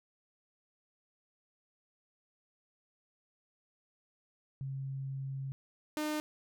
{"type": "tone pair in turn", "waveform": ["sine", "sawtooth"], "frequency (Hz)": [135.3, 303.9], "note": ["C#3", "D#4"], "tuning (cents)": [-42, -41], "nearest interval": "octave + major second", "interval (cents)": 1401, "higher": "second", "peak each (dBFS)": [-36, -29], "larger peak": "second", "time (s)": [[4.61, 5.52], [5.97, 6.2]], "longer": "first", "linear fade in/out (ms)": 0, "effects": []}